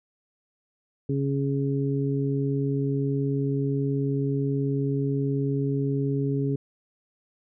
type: harmonic tone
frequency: 138.59 Hz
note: C#3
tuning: in tune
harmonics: 1 / 2 / 3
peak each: -25 / -28 / -30 dBFS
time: 1.09-6.56 s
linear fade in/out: 5 ms
effects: none